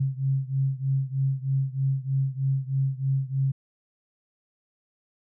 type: beating tone pair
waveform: sine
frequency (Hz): 133.8 / 137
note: C3 / C#3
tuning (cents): +39 / -20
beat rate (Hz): 3.2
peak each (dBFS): -25 / -27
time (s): 0-3.52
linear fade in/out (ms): 10
effects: none